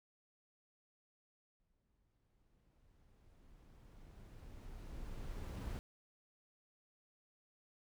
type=noise with exponential growth; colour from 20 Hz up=brown; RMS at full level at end=-41 dBFS; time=1.6-5.79 s; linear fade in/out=0 ms; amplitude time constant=910 ms; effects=none